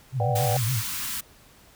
sine tone with vibrato, 119.9 Hz, A#2, 49 cents sharp, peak -23 dBFS, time 0.12-0.83 s, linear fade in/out 50 ms, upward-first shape triangle, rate 7.1 Hz, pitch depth 230 cents each way
sine chord, G major seventh, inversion first, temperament equal, 493.9 / 587.3 / 740 / 784 Hz, B4 / D5 / F#5 / G5, 0 / 0 / 0 / 0 cents, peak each -31 / -29 / -29 / -30 dBFS, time 0.2-0.57 s, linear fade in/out 2 ms
white band-stop noise, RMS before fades -31 dBFS, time 0.35-1.21 s, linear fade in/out 10 ms, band 270 to 940 Hz, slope 48 dB/octave
effects pink hiss -54 dBFS RMS until 1.75 s

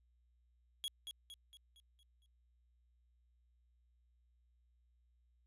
45% pulse tone with echo, 3322 Hz, G#7, in tune, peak -38 dBFS, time 0.84-0.88 s, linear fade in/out 0 ms, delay 230 ms, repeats 6, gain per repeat -6 dB, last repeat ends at 2.26 s, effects added 60 Hz sine -70 dBFS peak until 5.46 s + resampled to 32000 Hz

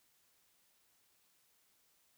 silence, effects white hiss -73 dBFS RMS until 2.17 s

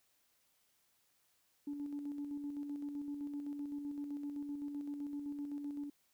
sine tone with tremolo, 287.9 Hz, D4, 34 cents flat, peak -37 dBFS, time 1.67-5.9 s, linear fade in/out 5 ms, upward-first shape square, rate 7.8 Hz, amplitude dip 40%, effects tanh soft clip ceiling -34 dBFS + white hiss -75 dBFS RMS until 6.13 s

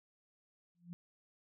sine tone with exponential growth, 173.7 Hz, F3, 9 cents flat, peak -40 dBFS, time 0.75-0.93 s, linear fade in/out 0 ms, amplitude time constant 38 ms, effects none

